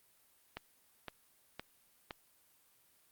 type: click train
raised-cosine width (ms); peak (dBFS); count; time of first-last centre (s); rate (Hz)
0.3; -25; 4; 0.57-2.108; 1.95
effects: white hiss -69 dBFS RMS until 3.11 s + Opus 32 kbps